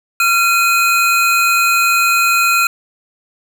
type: tone pair together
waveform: square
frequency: 1374.5 / 2502 Hz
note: F6 / D#7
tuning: -28 / +9 cents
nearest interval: minor seventh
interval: 1037 cents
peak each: -14 dBFS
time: 0.2-2.67 s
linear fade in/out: 2 ms
effects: none